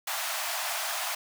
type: high-pass noise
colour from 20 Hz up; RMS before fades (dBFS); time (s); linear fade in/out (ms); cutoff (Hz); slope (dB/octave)
pink; -32; 0.07-1.15; 5; 620; 96
effects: none